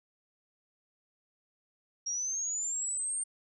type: linear sweep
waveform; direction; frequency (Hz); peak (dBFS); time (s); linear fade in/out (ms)
sine; up; 5590 to 8800; -31; 2.06-3.24; 10
effects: none